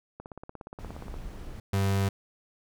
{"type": "click train", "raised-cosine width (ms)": 1, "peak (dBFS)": -27, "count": 17, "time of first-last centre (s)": [0.2, 1.141], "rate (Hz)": 17}
{"type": "noise", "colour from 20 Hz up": "brown", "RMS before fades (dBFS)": -40, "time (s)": [0.79, 1.6], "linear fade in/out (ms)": 2}
{"type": "tone", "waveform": "35% pulse", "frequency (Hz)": 98, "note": "G2", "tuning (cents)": 0, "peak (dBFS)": -22, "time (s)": [1.73, 2.09], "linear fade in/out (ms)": 5}
{"effects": []}